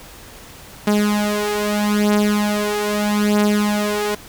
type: beating tone pair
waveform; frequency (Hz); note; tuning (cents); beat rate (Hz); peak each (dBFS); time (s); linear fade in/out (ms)
sawtooth; 207.7 / 208.49; G#3 / G#3; 0 / +7; 0.79; -16 / -14; 0.87-4.15; 5
effects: pink hiss -40 dBFS RMS until 4.28 s